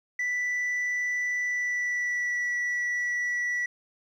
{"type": "tone with pitch glide", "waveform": "sine", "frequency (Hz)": [1975.5, 1950.6], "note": ["B6", "B6"], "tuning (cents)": [0, -22], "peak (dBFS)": -23, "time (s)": [0.19, 3.66], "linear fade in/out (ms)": 5, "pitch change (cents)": -22, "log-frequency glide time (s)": [1.42, 2.43], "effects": ["tanh soft clip ceiling -25 dBFS", "10-bit"]}